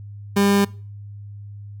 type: tone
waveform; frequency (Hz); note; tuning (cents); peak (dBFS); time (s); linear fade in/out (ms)
30% pulse; 200.4; G3; +38; -12; 0.36-0.65; 10
effects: noise-tail reverb RT60 0.4 s tail -22 dB re dry + added 102 Hz sine -34 dBFS peak until 1.8 s